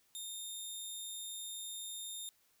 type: tone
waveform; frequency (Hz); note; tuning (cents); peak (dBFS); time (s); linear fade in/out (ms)
15% pulse; 3652; A#7; -36; -35; 0.15-2.29; 0
effects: white hiss -72 dBFS RMS until 2.6 s